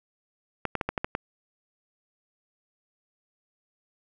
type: clicks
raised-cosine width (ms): 0.5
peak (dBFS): -12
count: 7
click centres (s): 0.653 / 0.753 / 0.812 / 0.89 / 0.978 / 1.045 / 1.151
effects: none